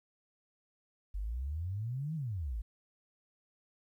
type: exponential two-way sweep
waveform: sine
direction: up then down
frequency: 46.25 to 164.81 to 48.18 Hz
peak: -34 dBFS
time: 1.14-2.62 s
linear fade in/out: 10 ms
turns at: 2.15 s
effects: 12-bit